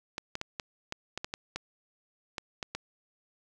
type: clicks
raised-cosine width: 0.2 ms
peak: -17 dBFS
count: 12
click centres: 0.181 / 0.354 / 0.414 / 0.598 / 0.924 / 1.176 / 1.245 / 1.339 / 1.56 / 2.382 / 2.628 / 2.75 s
effects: none